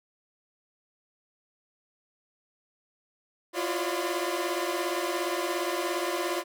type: tone cluster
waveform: sawtooth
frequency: 341.7 / 358.9 / 550 / 600 / 1014 Hz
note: F4 / F4 / C#5 / D5 / B5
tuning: -38 / +47 / -14 / +37 / +45 cents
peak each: -29 / -29 / -32 / -32 / -33 dBFS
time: 3.53-6.44 s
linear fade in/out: 50 ms
effects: none